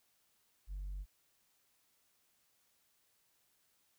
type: tone with tanh clipping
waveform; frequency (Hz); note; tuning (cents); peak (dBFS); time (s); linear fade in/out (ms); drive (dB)
triangle; 47.81; G1; -43; -40; 0.67-1.06; 50; 6
effects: white hiss -75 dBFS RMS until 3.98 s